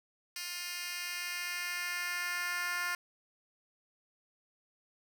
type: tone with high-pass filter sweep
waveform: 10% pulse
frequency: 353.1 Hz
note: F4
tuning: 19 cents sharp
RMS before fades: -37 dBFS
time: 0.36-2.95 s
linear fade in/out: 2 ms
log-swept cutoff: 3300 to 1400 Hz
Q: 1.4
effects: none